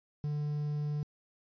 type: tone with quantisation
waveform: triangle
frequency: 148.1 Hz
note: D3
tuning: 15 cents sharp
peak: -29 dBFS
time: 0.24-1.03 s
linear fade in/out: 0 ms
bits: 9
effects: resampled to 11025 Hz